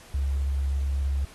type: tone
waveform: sine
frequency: 68.9 Hz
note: C#2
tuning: 10 cents flat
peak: -23 dBFS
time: 0.14-1.25 s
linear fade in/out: 5 ms
effects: pink hiss -50 dBFS RMS until 1.34 s + AAC 32 kbps